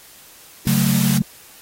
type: chord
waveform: sine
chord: F# minor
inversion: second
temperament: equal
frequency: 138.59 / 185 / 220 Hz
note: C#3 / F#3 / A3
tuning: 0 / 0 / 0 cents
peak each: -19 dBFS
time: 0.67-1.22 s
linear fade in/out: 0 ms
type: noise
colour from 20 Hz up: white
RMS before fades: -25 dBFS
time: 0.67-1.18 s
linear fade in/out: 5 ms
effects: white hiss -45 dBFS RMS until 1.61 s + AAC 48 kbps